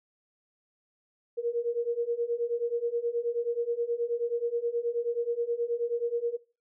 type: beating tone pair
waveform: sine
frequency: 467 / 476.4 Hz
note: A#4 / A#4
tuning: +3 / +38 cents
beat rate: 9.4 Hz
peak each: -30 dBFS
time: 1.37-6.37 s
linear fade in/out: 20 ms
effects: noise-tail reverb RT60 0.3 s tail -18 dB re dry

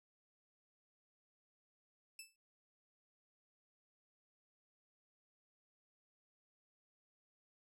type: tone with exponential decay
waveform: 15% pulse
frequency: 2637 Hz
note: E7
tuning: in tune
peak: -39 dBFS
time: 2.19-2.36 s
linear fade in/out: 2 ms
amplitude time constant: 36 ms
effects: none

